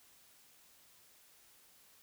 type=silence; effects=white hiss -64 dBFS RMS until 2.02 s